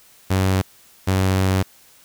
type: tone pair in turn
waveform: sawtooth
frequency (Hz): 94.7 / 94.7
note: F#2 / F#2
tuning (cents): +41 / +41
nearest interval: unison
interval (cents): 0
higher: neither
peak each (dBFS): -12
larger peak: neither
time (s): 0.3-0.62 / 1.07-1.63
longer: second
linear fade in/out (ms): 10
effects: white hiss -51 dBFS RMS until 2.04 s